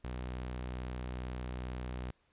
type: tone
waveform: sawtooth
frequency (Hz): 62.3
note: B1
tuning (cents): +16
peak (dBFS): -34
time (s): 0.04-2.11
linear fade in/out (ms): 5
effects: pink hiss -73 dBFS RMS until 2.32 s + resampled to 8000 Hz